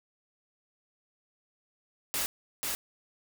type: noise with echo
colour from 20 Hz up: white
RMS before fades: -31 dBFS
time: 2.14-2.26 s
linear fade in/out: 0 ms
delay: 490 ms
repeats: 1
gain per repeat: -2 dB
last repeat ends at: 2.75 s
effects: none